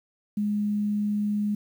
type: tone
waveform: sine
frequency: 207.7 Hz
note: G#3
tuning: in tune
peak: -23 dBFS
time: 0.37-1.55 s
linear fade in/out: 5 ms
effects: 9-bit